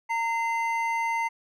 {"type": "tone pair together", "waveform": "triangle", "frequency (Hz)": [919.5, 2067], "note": ["A#5", "C7"], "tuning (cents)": [-24, -22], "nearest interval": "octave + major second", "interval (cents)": 1402, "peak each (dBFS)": [-24, -28], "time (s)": [0.09, 1.29], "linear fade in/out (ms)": 20, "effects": []}